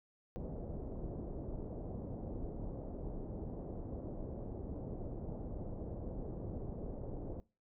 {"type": "low-pass noise", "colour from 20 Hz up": "pink", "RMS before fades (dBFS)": -43, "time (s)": [0.36, 7.4], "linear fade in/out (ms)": 0, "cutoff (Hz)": 600, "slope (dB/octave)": 24, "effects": ["noise-tail reverb RT60 0.3 s tail -21 dB re dry"]}